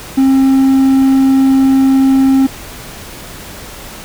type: tone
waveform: triangle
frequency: 267.4 Hz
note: C4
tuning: 38 cents sharp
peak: -4 dBFS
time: 0.17-2.47 s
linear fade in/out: 10 ms
effects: pink hiss -30 dBFS RMS until 4.04 s